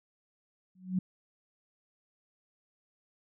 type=tone with exponential growth; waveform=sine; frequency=185 Hz; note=F#3; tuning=in tune; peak=-23 dBFS; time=0.75-0.99 s; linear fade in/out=5 ms; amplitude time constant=52 ms; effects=none